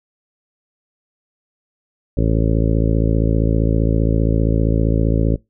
harmonic tone, 55.2 Hz, A1, 6 cents sharp, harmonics 1 / 2 / 3 / 4 / 5 / 6 / 7 / 8 / 9 / 10, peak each -17 / -19 / -22 / -26 / -23 / -27 / -29 / -27 / -31 / -29 dBFS, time 2.17-5.36 s, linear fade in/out 5 ms, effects noise-tail reverb RT60 0.2 s tail -23 dB re dry

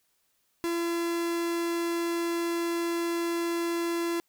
45% pulse tone, 339.4 Hz, F4, 49 cents flat, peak -27 dBFS, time 0.64-4.2 s, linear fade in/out 0 ms, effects white hiss -72 dBFS RMS until 4.28 s

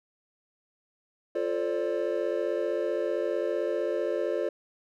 triangle chord, D minor seventh, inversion first, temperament equal with one note detuned, 349.2 / 440 / 531.8 / 587.3 Hz, F4 / A4 / C5 / D5, 0 / 0 / +28 / 0 cents, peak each -30 dBFS, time 1.35-4.49 s, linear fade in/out 5 ms, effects none

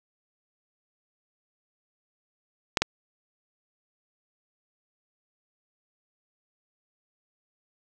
clicks, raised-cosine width 0.2 ms, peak -4 dBFS, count 2, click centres 2.772 / 2.82 s, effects none

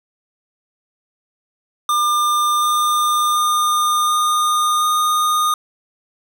square tone with pitch steps, 1200 / 1207 / 1213.9 / 1221 / 1228 Hz, D6 / D6 / D#6 / D#6 / D#6, +37 / +47 / -43 / -33 / -23 cents, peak -15 dBFS, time 1.89-5.54 s, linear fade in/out 2 ms, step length 730 ms, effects none

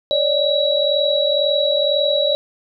sine tone cluster, 561 / 603 / 3894 Hz, C#5 / D5 / B7, +21 / +46 / -25 cents, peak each -19 dBFS, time 0.11-2.35 s, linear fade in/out 0 ms, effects none

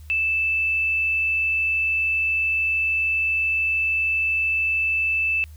sine tone, 2637 Hz, E7, in tune, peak -19 dBFS, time 0.1-5.44 s, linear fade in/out 0 ms, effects added 76 Hz sine -39 dBFS peak until 5.56 s + white hiss -57 dBFS RMS until 5.56 s

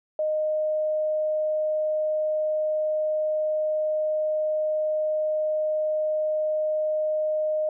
sine tone, 617 Hz, D#5, 15 cents flat, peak -22 dBFS, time 0.19-7.69 s, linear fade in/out 2 ms, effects none

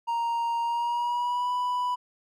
triangle tone with pitch glide, 933 to 988.5 Hz, A#5 to B5, +1 to +1 cents, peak -23 dBFS, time 0.07-1.96 s, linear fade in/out 20 ms, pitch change +100 cents, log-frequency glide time 0.62-1.52 s, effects none

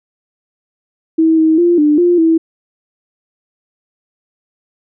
sine tone with pitch steps, 322.4 / 317.9 / 346.6 / 298.2 / 350.6 / 325.8 Hz, E4 / D#4 / F4 / D4 / F4 / E4, -38 / +37 / -13 / +27 / +7 / -20 cents, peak -7 dBFS, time 1.18-2.38 s, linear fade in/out 10 ms, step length 200 ms, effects none

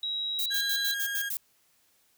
sine tone with pitch glide, 3850 to 3977 Hz, B7 to B7, -45 to +11 cents, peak -29 dBFS, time 0.03-0.94 s, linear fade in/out 2 ms, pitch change +56 cents, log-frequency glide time 0.39-0.58 s
violet noise bursts, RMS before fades -32 dBFS, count 7, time 0.39-1.369 s, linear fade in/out 0 ms, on 67 ms, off 85 ms
35% pulse tone, 1628 Hz, G#6, 35 cents flat, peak -29 dBFS, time 0.5-1.3 s, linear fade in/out 20 ms
effects white hiss -67 dBFS RMS until 2.17 s

